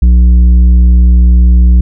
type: tone with tanh clipping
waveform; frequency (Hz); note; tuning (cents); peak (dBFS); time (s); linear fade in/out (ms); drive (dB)
sine; 60.5; B1; -35; -3; 0.02-1.81; 5; 7
effects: none